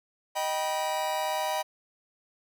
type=chord; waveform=45% pulse; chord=Eb augmented; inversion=none; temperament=just; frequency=622.3 / 777.8 / 972.3 Hz; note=Eb5 / G5 / B5; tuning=0 / -14 / -27 cents; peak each=-32 dBFS; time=0.35-1.63 s; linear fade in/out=20 ms; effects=none